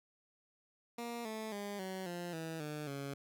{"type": "tone with pitch steps", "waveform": "15% pulse", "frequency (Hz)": [236.1, 219, 203.2, 188.48, 174.84, 162.2, 150.46, 139.58], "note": ["A#3", "A3", "G#3", "F#3", "F3", "E3", "D3", "C#3"], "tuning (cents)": [22, -8, -38, 32, 2, -28, 42, 12], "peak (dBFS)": -34, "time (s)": [0.98, 3.14], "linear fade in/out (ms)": 5, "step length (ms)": 270, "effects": []}